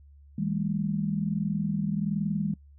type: tone cluster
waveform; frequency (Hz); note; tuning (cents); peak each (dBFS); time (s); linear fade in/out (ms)
sine; 160.4 / 201.3 / 222.5; E3 / G3 / A3; -47 / +46 / +20; -30 / -28 / -35; 0.38-2.54; 5
effects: noise-tail reverb RT60 0.1 s tail -23 dB re dry + added 71 Hz sine -50 dBFS peak until 2.78 s